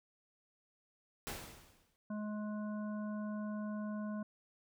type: noise with exponential decay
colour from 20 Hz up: pink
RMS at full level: -40 dBFS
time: 1.27-1.96 s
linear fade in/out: 0 ms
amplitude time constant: 150 ms
type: harmonic tone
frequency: 210.9 Hz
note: G#3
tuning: 27 cents sharp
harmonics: 1 / 3 / 5 / 7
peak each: -38 / -48 / -52 / -55 dBFS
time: 2.1-4.23 s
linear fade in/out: 5 ms
effects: none